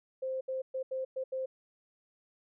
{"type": "tone bursts at uneven times", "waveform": "sine", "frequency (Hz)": 523.3, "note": "C5", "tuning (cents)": 0, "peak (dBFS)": -32, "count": 6, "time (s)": [[0.22, 0.41], [0.48, 0.62], [0.74, 0.83], [0.91, 1.05], [1.16, 1.24], [1.32, 1.46]], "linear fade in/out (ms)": 10, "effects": []}